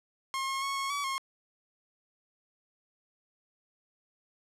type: tone with pitch steps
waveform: sawtooth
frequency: 1073 / 1079 / 1100 / 1093 / 1140 / 1078 Hz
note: C6 / C#6 / C#6 / C#6 / C#6 / C#6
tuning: +43 / -47 / -14 / -25 / +48 / -49 cents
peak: -27 dBFS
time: 0.34-1.18 s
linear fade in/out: 0 ms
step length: 140 ms
effects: low-pass 10000 Hz 12 dB/octave